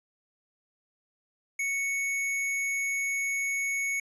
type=tone; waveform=square; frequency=2217 Hz; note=C#7; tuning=in tune; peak=-28 dBFS; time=1.59-4 s; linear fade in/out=5 ms; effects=resampled to 24000 Hz